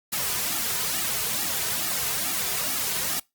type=noise with flanger; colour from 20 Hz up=white; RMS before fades=-27 dBFS; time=0.12-3.2 s; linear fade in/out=10 ms; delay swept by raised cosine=1.9 to 3.7 ms; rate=2.3 Hz; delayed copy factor=-1; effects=noise-tail reverb RT60 0.2 s tail -23 dB re dry + Opus 48 kbps